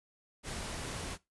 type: noise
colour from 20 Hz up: pink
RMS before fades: -40 dBFS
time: 0.43-1.18 s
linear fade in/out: 50 ms
effects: noise-tail reverb RT60 0.2 s tail -19 dB re dry + resampled to 24000 Hz